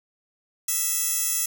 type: tone with high-pass filter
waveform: 15% pulse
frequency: 659.3 Hz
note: E5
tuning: in tune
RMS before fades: -25 dBFS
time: 0.68-1.46 s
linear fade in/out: 5 ms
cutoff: 8200 Hz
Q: 1
effects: none